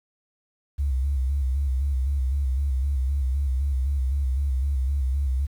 sine tone with vibrato, 67.5 Hz, C#2, 45 cents flat, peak -20 dBFS, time 0.78-5.47 s, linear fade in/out 20 ms, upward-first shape square, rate 3.9 Hz, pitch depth 73 cents each way, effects tanh soft clip ceiling -16 dBFS + 9-bit

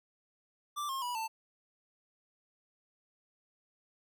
square tone with pitch steps, 1174.7 / 1071 / 976.5 / 890.3 Hz, D6 / C6 / B5 / A5, 0 / +40 / -20 / +20 cents, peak -35 dBFS, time 0.76-1.28 s, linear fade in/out 20 ms, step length 130 ms, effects none

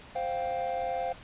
triangle chord, C suspended fourth, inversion none, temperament equal with one note detuned, 523.3 / 703.3 / 784 Hz, C5 / F5 / G5, 0 / +12 / 0 cents, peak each -32 / -30 / -34 dBFS, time 0.15-1.13 s, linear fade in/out 10 ms, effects pink hiss -49 dBFS RMS until 1.23 s + resampled to 8000 Hz

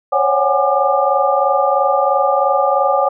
sine tone cluster, 541 / 564 / 749 / 826 / 1197 Hz, C#5 / C#5 / F#5 / G#5 / D6, -42 / +30 / +21 / -10 / +33 cents, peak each -18 dBFS, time 0.12-3.09 s, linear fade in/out 10 ms, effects none

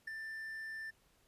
triangle tone with ADSR envelope, 1777 Hz, A6, 17 cents sharp, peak -34 dBFS, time 0.07-0.91 s, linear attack 9 ms, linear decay 3 ms, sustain -6 dB, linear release 15 ms, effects pink hiss -71 dBFS RMS until 1.27 s + resampled to 32000 Hz

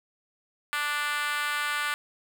5% pulse tone with high-pass filter, 293.7 Hz, D4, in tune, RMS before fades -29 dBFS, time 0.73-1.94 s, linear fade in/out 0 ms, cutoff 1300 Hz, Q 2.7, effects none

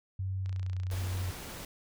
sine tone with pitch glide, 95 to 92.35 Hz, F#2 to F#2, +46 to -3 cents, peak -31 dBFS, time 0.19-1.31 s, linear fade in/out 5 ms, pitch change -49 cents, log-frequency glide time 0.44-0.76 s
click train, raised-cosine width 0.2 ms, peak -33 dBFS, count 26, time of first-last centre 0.46-1.31 s, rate 29.4 Hz
pink noise, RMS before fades -43 dBFS, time 0.91-1.65 s, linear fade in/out 2 ms
effects none

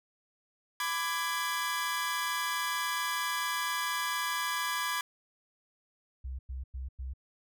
sawtooth chord, G# diminished, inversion first, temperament equal with one note detuned, 1001.6 / 1174.7 / 1661.2 Hz, B5 / D6 / G#6, +24 / 0 / 0 cents, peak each -31 / -32 / -31 dBFS, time 0.8-5.01 s, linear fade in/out 2 ms
sine tone bursts, 65 Hz, C2, 11 cents flat, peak -35 dBFS, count 4, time 6.24-7.137 s, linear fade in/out 10 ms, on 150 ms, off 99 ms
effects none

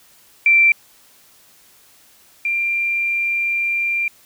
sine tone pair in turn, 2349 / 2378 Hz, D7 / D7, 0 / +21 cents, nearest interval unison, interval 21 cents, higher second, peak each -9 / -17 dBFS, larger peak first, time 0.46-0.72 / 2.45-4.08 s, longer second, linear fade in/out 2 ms, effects white hiss -51 dBFS RMS until 4.25 s

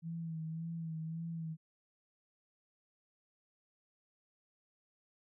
sine tone with vibrato, 163 Hz, E3, 19 cents flat, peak -38 dBFS, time 0.02-1.57 s, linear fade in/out 50 ms, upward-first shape sine, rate 1.8 Hz, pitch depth 40 cents each way, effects none

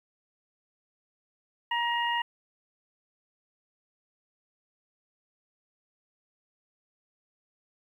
harmonic tone, 946 Hz, A#5, 25 cents sharp, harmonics 1 / 2 / 3, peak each -28 / -31 / -33 dBFS, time 1.71-2.22 s, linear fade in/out 5 ms, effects 10-bit

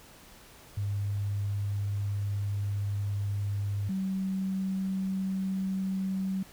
sine tone pair in turn, 101.1 / 190.85 Hz, G#2 / G3, -46 / -46 cents, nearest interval major seventh, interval 1100 cents, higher second, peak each -28 dBFS, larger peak neither, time 0.77-3.89 / 3.89-6.43 s, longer first, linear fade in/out 5 ms, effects pink hiss -53 dBFS RMS until 6.52 s

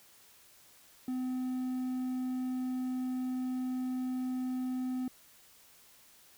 triangle tone, 254.9 Hz, C4, 45 cents flat, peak -30 dBFS, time 1.08-5.08 s, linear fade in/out 2 ms, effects white hiss -60 dBFS RMS until 6.37 s

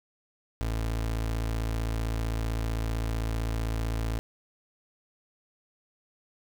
30% pulse tone, 55.6 Hz, A1, 19 cents sharp, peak -25 dBFS, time 0.61-4.19 s, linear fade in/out 0 ms, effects 10-bit

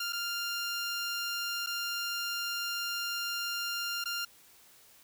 15% pulse tone with dropouts, 1396.9 Hz, F6, in tune, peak -26 dBFS, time 0-4.25 s, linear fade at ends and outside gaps 5 ms, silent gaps 0.125-0.13 / 1.663-1.67 / 4.041-4.056 s, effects white hiss -59 dBFS RMS until 5.03 s

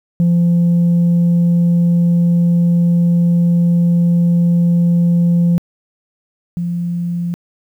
sine tone pair in turn, 172.1 / 173.09 Hz, F3 / F3, -25 / -15 cents, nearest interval unison, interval 10 cents, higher second, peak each -7 / -16 dBFS, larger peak first, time 0.2-5.58 / 6.57-7.34 s, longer first, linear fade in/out 0 ms, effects tanh soft clip ceiling -8 dBFS + 8-bit

